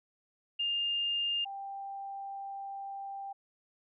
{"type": "tone pair in turn", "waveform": "sine", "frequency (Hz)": [2812, 789.1], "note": ["F7", "G5"], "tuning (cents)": [11, 11], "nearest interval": "octave + minor seventh", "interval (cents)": 2200, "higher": "first", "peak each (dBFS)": [-29, -38], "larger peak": "first", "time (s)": [[0.59, 1.45], [1.45, 3.33]], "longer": "second", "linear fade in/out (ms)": 10, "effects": []}